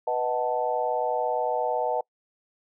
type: chord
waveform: sine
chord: B dominant seventh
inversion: none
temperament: equal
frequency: 493.9 / 622.3 / 740 / 880 Hz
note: B4 / D#5 / F#5 / A5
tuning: 0 / 0 / 0 / 0 cents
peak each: -29 dBFS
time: 0.07-2.01 s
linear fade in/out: 5 ms
effects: noise-tail reverb RT60 0.1 s tail -26 dB re dry